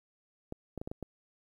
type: clicks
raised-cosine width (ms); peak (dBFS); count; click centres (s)
2; -25; 6; 0.524 / 0.777 / 0.815 / 0.875 / 0.915 / 1.027
effects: 10-bit